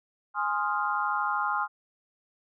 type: chord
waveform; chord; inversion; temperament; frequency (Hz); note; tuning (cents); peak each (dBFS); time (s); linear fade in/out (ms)
sine; F minor seventh; first; equal; 830.6 / 1046.5 / 1244.5 / 1396.9; Ab5 / C6 / Eb6 / F6; 0 / 0 / 0 / 0; -31; 0.34-1.68; 50
effects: none